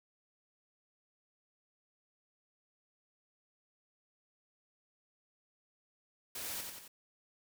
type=noise with echo; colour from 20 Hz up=white; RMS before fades=-42 dBFS; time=6.35-6.61 s; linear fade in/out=5 ms; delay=90 ms; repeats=3; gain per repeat=-4 dB; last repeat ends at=6.88 s; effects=none